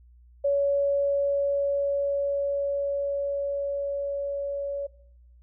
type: tone with level ramp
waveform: sine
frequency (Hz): 563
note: C#5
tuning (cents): +27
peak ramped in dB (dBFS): -20 to -28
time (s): 0.44-4.87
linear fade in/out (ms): 10
effects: noise-tail reverb RT60 0.7 s tail -19 dB re dry + added 60 Hz sine -51 dBFS peak until 5.42 s